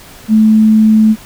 sine tone, 217.7 Hz, A3, 18 cents flat, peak -4 dBFS, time 0.28-1.16 s, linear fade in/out 50 ms, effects pink hiss -36 dBFS RMS until 1.25 s

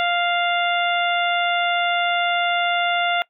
harmonic tone, 698.5 Hz, F5, in tune, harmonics 1 / 2 / 3 / 4 / 5, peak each -21 / -24 / -26 / -27 / -28 dBFS, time 0-3.22 s, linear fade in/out 0 ms, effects noise-tail reverb RT60 0.1 s tail -21 dB re dry

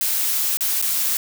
blue noise with dropouts, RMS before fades -21 dBFS, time 0.01-1.17 s, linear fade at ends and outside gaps 1 ms, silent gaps 0.571-0.608 / 0.816-0.824 s, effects none

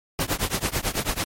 pink noise with tremolo, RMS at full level -22 dBFS, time 0.19-1.24 s, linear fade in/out 0 ms, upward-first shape triangle, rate 9.1 Hz, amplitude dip 100%, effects MP3 64 kbps

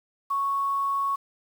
sine tone with quantisation, 1108 Hz, C#6, 1 cent flat, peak -23 dBFS, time 0.3-1.16 s, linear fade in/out 10 ms, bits 8, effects none

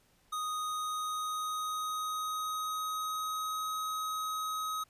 square tone with pitch glide, 1244.5 to 1266.3 Hz, D#6 to D#6, 0 to +30 cents, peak -34 dBFS, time 0.32-4.84 s, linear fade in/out 10 ms, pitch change +30 cents, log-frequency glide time 0.59-3.75 s, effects pink hiss -68 dBFS RMS until 4.89 s + resampled to 32000 Hz

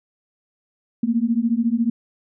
sine beating tone pair, 225.2 / 239.2 Hz, A3 / A#3, +40 / +45 cents, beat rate 14 Hz, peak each -20 dBFS, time 1.03-1.9 s, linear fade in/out 5 ms, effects none

